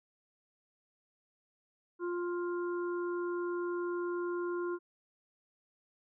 harmonic tone, 350.5 Hz, F4, 6 cents sharp, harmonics 1 / 3 / 4, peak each -33 / -43 / -45 dBFS, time 1.99-4.79 s, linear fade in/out 50 ms, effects none

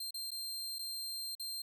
sawtooth tone with dropouts, 4169 Hz, C8, 7 cents flat, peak -36 dBFS, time 0-1.62 s, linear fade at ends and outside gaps 5 ms, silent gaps 0.108-0.142 / 0.307-0.315 / 0.786-0.791 / 1.352-1.396 s, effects none

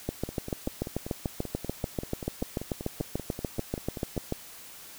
two click trains, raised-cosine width 2 ms, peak -15 / -22 dBFS, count 30 / 21, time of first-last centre 0.09-4.324 / 0.29-4.166 s, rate 6.85 / 5.16 Hz, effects white hiss -47 dBFS RMS until 4.98 s

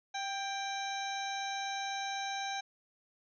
harmonic tone with a mistuned harmonic, 784 Hz, G5, in tune, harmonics 1 / 2 / 3 / 4 / 5 / 7 / 8, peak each -37 / -43 / -45 / -52 / -42 / -52 / -48 dBFS, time 0.14-2.61 s, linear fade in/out 10 ms, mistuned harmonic 2, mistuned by +29 cents, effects none

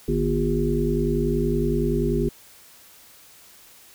harmonic tone with a mistuned harmonic, 50.5 Hz, G#1, 48 cents flat, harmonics 1 / 3 / 5 / 7 / 8, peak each -26 / -26 / -26 / -26 / -26 dBFS, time 0.08-2.29 s, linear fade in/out 5 ms, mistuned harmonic 5, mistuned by -79 cents, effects white hiss -50 dBFS RMS until 3.94 s

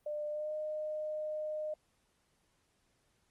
sine tone with pitch glide, 598 to 613 Hz, D5 to D#5, +31 to -26 cents, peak -35 dBFS, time 0.06-1.74 s, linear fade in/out 5 ms, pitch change +43 cents, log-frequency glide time 0.29-0.52 s, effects pink hiss -75 dBFS RMS until 3.3 s + Opus 32 kbps

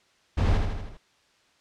brown noise with echo, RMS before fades -23 dBFS, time 0.37-0.58 s, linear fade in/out 10 ms, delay 79 ms, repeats 5, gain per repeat -4 dB, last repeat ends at 0.975 s, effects white hiss -63 dBFS RMS until 1.6 s + low-pass 5000 Hz 12 dB/octave

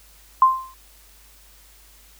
sine tone with exponential decay, 1046.5 Hz, C6, in tune, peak -7 dBFS, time 0.42-0.74 s, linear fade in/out 2 ms, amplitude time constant 69 ms, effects added 50 Hz sine -52 dBFS peak until 2.19 s + white hiss -52 dBFS RMS until 2.19 s

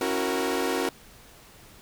sawtooth chord, F# dominant seventh, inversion second, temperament equal with one note detuned, 272.6 / 329.6 / 370 / 466.2 Hz, C#4 / E4 / F#4 / A#4, -29 / 0 / 0 / 0 cents, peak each -27 / -29 / -25 / -26 dBFS, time 0.01-0.89 s, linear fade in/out 2 ms, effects pink hiss -51 dBFS RMS until 1.81 s

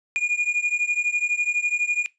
triangle beating tone pair, 2431 / 2443 Hz, D#7 / D#7, -41 / -32 cents, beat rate 12 Hz, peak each -22 dBFS, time 0.16-2.06 s, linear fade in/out 0 ms, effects noise-tail reverb RT60 0.2 s tail -20 dB re dry + resampled to 22050 Hz

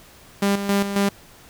sawtooth tone with tremolo, 199.8 Hz, G3, 33 cents sharp, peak -13 dBFS, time 0.42-1.09 s, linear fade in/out 5 ms, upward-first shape square, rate 3.7 Hz, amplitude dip 60%, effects pink hiss -48 dBFS RMS until 1.49 s

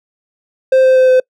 triangle tone with pitch steps, 523.3 / 519.7 / 516.1 / 512.5 Hz, C5 / C5 / C5 / C5, 0 / -12 / -24 / -36 cents, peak -4 dBFS, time 0.72-1.2 s, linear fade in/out 5 ms, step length 120 ms, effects noise-tail reverb RT60 0.1 s tail -26 dB re dry

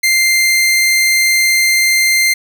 sawtooth tone, 2093 Hz, C7, in tune, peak -6 dBFS, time 0.03-2.34 s, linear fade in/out 10 ms, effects none

